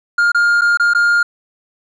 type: tone with dropouts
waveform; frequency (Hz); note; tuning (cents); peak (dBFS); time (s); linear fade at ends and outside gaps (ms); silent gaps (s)
triangle; 1411; F6; +17; -8; 0.18-1.23; 5; 0.319-0.346 / 0.611-0.617 / 0.773-0.797 / 0.936-0.948
effects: resampled to 22050 Hz